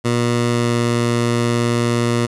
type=tone with pitch glide; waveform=15% pulse; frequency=119.6 to 118.84 Hz; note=A#2 to A#2; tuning=+45 to +34 cents; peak=-9 dBFS; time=0.04-2.27 s; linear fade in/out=20 ms; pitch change=-11 cents; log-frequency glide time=0.52-0.75 s; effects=resampled to 24000 Hz + 7-bit

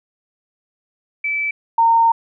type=tone pair in turn; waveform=sine; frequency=2312 / 917.5 Hz; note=D7 / A#5; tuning=-28 / -28 cents; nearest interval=octave + major third; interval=1600 cents; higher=first; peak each=-18 / -10 dBFS; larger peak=second; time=1.24-1.51 / 1.78-2.12 s; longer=second; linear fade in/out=5 ms; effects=none

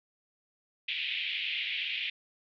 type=band-pass noise; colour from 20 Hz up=pink; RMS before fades=-34 dBFS; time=0.88-2.1 s; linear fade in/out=5 ms; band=2200 to 3500 Hz; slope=48 dB/octave; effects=none

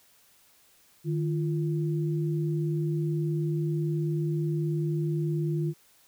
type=tone pair together; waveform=sine; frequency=153.1 / 343.7 Hz; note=D#3 / F4; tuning=-28 / -28 cents; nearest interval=octave + major second; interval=1400 cents; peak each=-26 / -32 dBFS; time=1.04-5.74 s; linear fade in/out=50 ms; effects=white hiss -61 dBFS RMS until 6.07 s

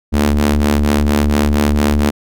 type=ring-modulated tone; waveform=sawtooth; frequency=73.42 Hz; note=D2; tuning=in tune; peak=-4 dBFS; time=0.12-2.11 s; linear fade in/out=20 ms; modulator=149 Hz; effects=none

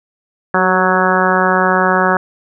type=harmonic tone with a mistuned harmonic; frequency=185 Hz; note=F#3; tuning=in tune; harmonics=1 / 2 / 3 / 4 / 5 / 6 / 7 / 8 / 9; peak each=-19 / -19 / -19 / -19 / -19 / -19 / -19 / -19 / -19 dBFS; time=0.54-2.17 s; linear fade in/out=2 ms; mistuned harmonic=2; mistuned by=+27 cents; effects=none

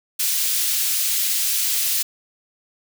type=high-pass noise; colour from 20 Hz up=white; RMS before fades=-21 dBFS; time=0.19-2.03 s; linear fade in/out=10 ms; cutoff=2900 Hz; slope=12 dB/octave; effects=none

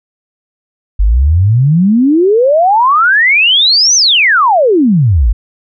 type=exponential two-way sweep; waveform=sine; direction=up then down; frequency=46.25 to 6270 to 46.25 Hz; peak=-5 dBFS; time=0.99-5.33 s; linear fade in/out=10 ms; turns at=3.95 s; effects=none

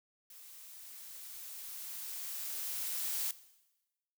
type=noise with level ramp; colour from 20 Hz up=blue; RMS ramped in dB=-54 to -35 dBFS; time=0.3-3.31 s; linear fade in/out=2 ms; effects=noise-tail reverb RT60 1.0 s tail -17 dB re dry

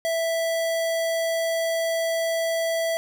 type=tone; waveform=square; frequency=659.3 Hz; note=E5; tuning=in tune; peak=-23 dBFS; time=0.05-2.97 s; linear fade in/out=0 ms; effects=none

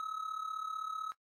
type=tone with amplitude modulation; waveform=triangle; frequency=1285 Hz; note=E6; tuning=45 cents flat; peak=-32 dBFS; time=0-1.12 s; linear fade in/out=0 ms; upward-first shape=sine; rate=35.7 Hz; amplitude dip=75%; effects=noise-tail reverb RT60 0.1 s tail -22 dB re dry + AAC 48 kbps

